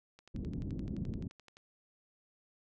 click train, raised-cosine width 0.2 ms, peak -38 dBFS, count 17, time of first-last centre 0.19-1.569 s, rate 11.6 Hz
white low-pass noise, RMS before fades -39 dBFS, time 0.34-1.28 s, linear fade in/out 10 ms, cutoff 260 Hz, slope 24 dB/octave
effects none

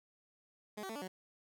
15% pulse tone with pitch steps, 210.6 / 382.7 / 223 / 290.3 / 186.1 Hz, G#3 / G4 / A3 / D4 / F#3, +24 / -42 / +23 / -20 / +10 cents, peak -35 dBFS, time 0.77-1.08 s, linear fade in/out 10 ms, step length 62 ms, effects none

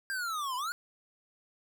square linear two-way sweep, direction down then up, 1611 to 975 to 1477 Hz, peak -33 dBFS, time 0.1-0.72 s, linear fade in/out 0 ms, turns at 0.56 s, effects none

